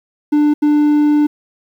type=tone bursts at uneven times; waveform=triangle; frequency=296.7 Hz; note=D4; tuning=18 cents sharp; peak=-7 dBFS; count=2; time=0.32-0.54 / 0.62-1.27 s; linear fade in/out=10 ms; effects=8-bit